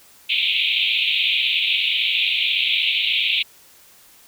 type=band-pass noise; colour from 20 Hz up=pink; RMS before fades=-20 dBFS; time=0.29-3.43 s; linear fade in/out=10 ms; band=2300 to 3800 Hz; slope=96 dB/octave; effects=white hiss -50 dBFS RMS until 4.27 s